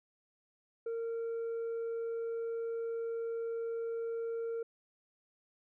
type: tone with tanh clipping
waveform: triangle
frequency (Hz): 459.7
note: A#4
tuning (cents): -24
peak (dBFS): -35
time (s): 0.86-4.63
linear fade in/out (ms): 5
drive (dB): 7
effects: none